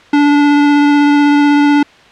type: tone with vibrato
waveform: square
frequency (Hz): 290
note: D4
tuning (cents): -22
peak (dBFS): -7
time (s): 0.13-1.83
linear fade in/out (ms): 5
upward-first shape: sine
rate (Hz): 16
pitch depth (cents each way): 10
effects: white hiss -41 dBFS RMS until 2.11 s + low-pass 3000 Hz 12 dB/octave